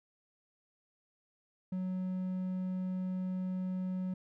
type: tone with hard clipping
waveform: triangle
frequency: 185 Hz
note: F#3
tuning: in tune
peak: -34 dBFS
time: 1.72-4.14 s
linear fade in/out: 5 ms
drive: 6 dB
effects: none